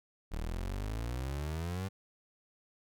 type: exponential sweep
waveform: 30% pulse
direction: up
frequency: 36.71 to 98.4 Hz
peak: -32 dBFS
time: 0.31-1.89 s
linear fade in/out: 20 ms
effects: none